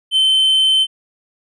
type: tone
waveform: triangle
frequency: 3081 Hz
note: G7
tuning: 31 cents flat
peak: -9 dBFS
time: 0.11-0.87 s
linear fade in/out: 50 ms
effects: resampled to 22050 Hz

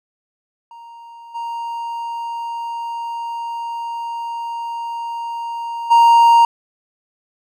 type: tone with level steps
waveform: triangle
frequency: 932.3 Hz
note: A#5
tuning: in tune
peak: -34 / -21 / -5 dBFS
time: 0.71-6.45 s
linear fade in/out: 2 ms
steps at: 1.34 / 5.9 s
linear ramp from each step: 20 ms
effects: none

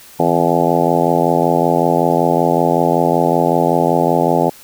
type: harmonic tone with a mistuned harmonic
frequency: 85.3 Hz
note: F2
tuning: 40 cents flat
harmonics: 2 / 3 / 4 / 5 / 6 / 7 / 8 / 9 / 10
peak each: -20 / -20 / -20 / -20 / -20 / -20 / -20 / -20 / -20 dBFS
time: 0.19-4.5 s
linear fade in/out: 10 ms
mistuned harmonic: 2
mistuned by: -99 cents
effects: white hiss -41 dBFS RMS until 4.63 s

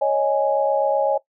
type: chord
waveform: sine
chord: C# suspended second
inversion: none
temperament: equal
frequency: 554.4 / 622.3 / 830.6 Hz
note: C#5 / D#5 / G#5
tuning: 0 / 0 / 0 cents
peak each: -19 / -22 / -22 dBFS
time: 0.01-1.18 s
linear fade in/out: 10 ms
effects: noise-tail reverb RT60 0.1 s tail -17 dB re dry

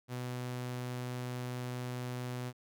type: tone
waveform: sawtooth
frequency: 124.5 Hz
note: B2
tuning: 14 cents sharp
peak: -33 dBFS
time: 0.08-2.53 s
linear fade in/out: 50 ms
effects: none

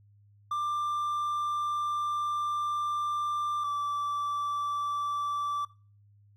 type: tone pair in turn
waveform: triangle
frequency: 1186 / 1163.6 Hz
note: D6 / D6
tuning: +17 / -16 cents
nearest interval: unison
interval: 33 cents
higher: first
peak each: -26 / -27 dBFS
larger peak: first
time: 0.51-3.64 / 3.64-5.65 s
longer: first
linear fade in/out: 5 ms
effects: noise-tail reverb RT60 0.4 s tail -21 dB re dry + added 102 Hz sine -57 dBFS peak until 6.36 s

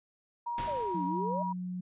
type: tone with pitch glide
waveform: sine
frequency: 949 to 961.1 Hz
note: A#5 to B5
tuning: +31 to -47 cents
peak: -32 dBFS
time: 0.46-1.53 s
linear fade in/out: 10 ms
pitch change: +22 cents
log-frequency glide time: 0.6-1.3 s
type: noise with exponential decay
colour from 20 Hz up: pink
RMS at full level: -38 dBFS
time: 0.58-1.37 s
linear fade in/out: 2 ms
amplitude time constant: 170 ms
type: exponential two-way sweep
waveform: sine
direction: down then up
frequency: 640 to 270 to 640 Hz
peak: -34 dBFS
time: 0.67-1.43 s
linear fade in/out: 10 ms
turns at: 1.05 s
type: tone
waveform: sine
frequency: 181.2 Hz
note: F#3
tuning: 36 cents flat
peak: -34 dBFS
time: 0.94-1.81 s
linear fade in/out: 10 ms
effects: resampled to 8000 Hz

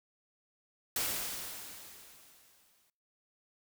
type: noise with exponential decay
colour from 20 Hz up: white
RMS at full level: -32 dBFS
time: 0.96-2.9 s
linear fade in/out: 2 ms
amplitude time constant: 420 ms
effects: noise-tail reverb RT60 0.6 s tail -25 dB re dry

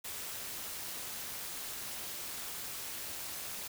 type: noise with amplitude modulation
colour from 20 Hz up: white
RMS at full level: -39 dBFS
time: 0.04-3.68 s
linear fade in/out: 10 ms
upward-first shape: sine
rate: 232 Hz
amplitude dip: 60%
effects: none

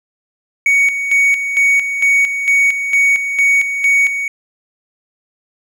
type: tone with tremolo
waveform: triangle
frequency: 2237 Hz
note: C#7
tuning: 15 cents sharp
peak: -7 dBFS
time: 0.66-4.28 s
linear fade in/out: 2 ms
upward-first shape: square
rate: 2.2 Hz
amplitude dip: 60%
effects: none

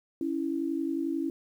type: tone pair together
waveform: sine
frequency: 278.4 / 329.6 Hz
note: C#4 / E4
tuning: +8 / 0 cents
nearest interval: minor third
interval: 292 cents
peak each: -31 / -30 dBFS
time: 0.21-1.3 s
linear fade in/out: 2 ms
effects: 10-bit

